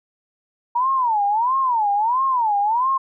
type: tone with vibrato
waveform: sine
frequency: 931 Hz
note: A#5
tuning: 2 cents flat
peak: -16 dBFS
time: 0.75-2.98 s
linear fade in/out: 10 ms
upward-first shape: sine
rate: 1.5 Hz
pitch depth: 250 cents each way
effects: none